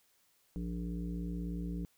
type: harmonic tone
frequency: 58.27 Hz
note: A#1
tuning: in tune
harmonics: 1 / 3 / 5 / 7 / 8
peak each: -39 / -38 / -44 / -53 / -56 dBFS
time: 0.56-1.85 s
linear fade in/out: 0 ms
effects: white hiss -71 dBFS RMS until 1.97 s